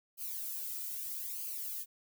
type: noise with flanger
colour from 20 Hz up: violet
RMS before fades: -40 dBFS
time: 0.17-1.86 s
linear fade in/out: 50 ms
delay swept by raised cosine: 0.54 to 1.84 ms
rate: 0.79 Hz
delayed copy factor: -0.8
effects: none